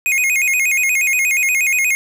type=tone with vibrato; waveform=square; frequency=2316 Hz; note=D7; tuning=25 cents flat; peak=-14 dBFS; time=0.06-1.95 s; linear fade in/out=0 ms; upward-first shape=square; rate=8.4 Hz; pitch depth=130 cents each way; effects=none